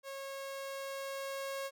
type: tone with level ramp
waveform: sawtooth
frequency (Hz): 546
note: C#5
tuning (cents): -26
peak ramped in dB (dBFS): -38 to -33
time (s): 0.03-1.71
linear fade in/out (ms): 50
effects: none